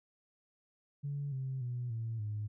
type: tone with pitch steps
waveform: sine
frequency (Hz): 142.5 / 132.19 / 122.63 / 113.76 / 105.53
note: C#3 / C3 / B2 / A#2 / G#2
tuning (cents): +48 / +18 / -12 / -42 / +28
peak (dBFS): -34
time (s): 1.03-2.48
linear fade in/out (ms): 20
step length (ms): 290
effects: tanh soft clip ceiling -30 dBFS